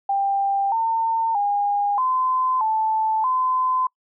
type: tone with pitch steps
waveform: sine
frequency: 792 / 905 / 814 / 1027 / 877 / 1024 Hz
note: G5 / A5 / G#5 / C6 / A5 / C6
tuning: +18 / +48 / -35 / -33 / -6 / -38 cents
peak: -18 dBFS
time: 0.09-3.87 s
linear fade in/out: 5 ms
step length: 630 ms
effects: noise-tail reverb RT60 0.1 s tail -26 dB re dry